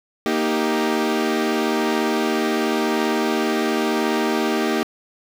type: chord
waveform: sawtooth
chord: Eb major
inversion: second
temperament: equal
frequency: 233.1 / 311.1 / 392 Hz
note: Bb3 / Eb4 / G4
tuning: 0 / 0 / 0 cents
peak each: -19 dBFS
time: 0.26-4.83 s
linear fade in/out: 0 ms
effects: low-pass 6000 Hz 12 dB/octave + 7-bit